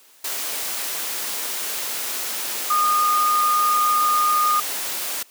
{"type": "tone in noise", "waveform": "sine", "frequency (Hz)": 1224, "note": "D#6", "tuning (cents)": -29, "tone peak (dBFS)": -16, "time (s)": [2.7, 4.6], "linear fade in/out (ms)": 5, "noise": "white", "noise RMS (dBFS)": -27, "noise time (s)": [0.24, 5.23], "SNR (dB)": 8, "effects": ["white hiss -52 dBFS RMS until 5.3 s", "high-pass 300 Hz 12 dB/octave"]}